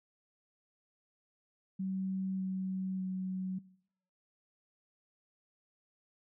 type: tone with pitch steps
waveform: sine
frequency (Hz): 190 / 188.47 / 186.95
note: F#3 / F#3 / F#3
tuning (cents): +46 / +32 / +18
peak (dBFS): -33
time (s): 1.79-3.59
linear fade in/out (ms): 10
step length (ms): 600
effects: noise-tail reverb RT60 0.7 s tail -22 dB re dry